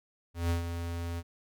square tone with ADSR envelope, 85.1 Hz, F2, 44 cents flat, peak -26 dBFS, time 0.34-1.23 s, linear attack 160 ms, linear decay 120 ms, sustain -8 dB, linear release 46 ms, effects none

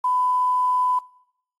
sine tone with quantisation, 1001 Hz, B5, 23 cents sharp, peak -18 dBFS, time 0.04-0.99 s, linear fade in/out 5 ms, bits 8, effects noise-tail reverb RT60 0.8 s tail -23 dB re dry + AAC 32 kbps

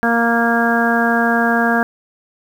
harmonic tone, 233.1 Hz, A#3, in tune, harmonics 1 / 2 / 3 / 4 / 5 / 6 / 7, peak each -17 / -22 / -19 / -24 / -26 / -23 / -18 dBFS, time 0.03-1.83 s, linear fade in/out 0 ms, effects 7-bit

